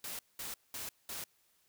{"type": "noise bursts", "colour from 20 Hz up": "white", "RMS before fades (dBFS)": -42, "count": 4, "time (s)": [0.04, 1.24], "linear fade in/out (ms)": 2, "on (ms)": 150, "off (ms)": 200, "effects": ["white hiss -72 dBFS RMS until 1.68 s"]}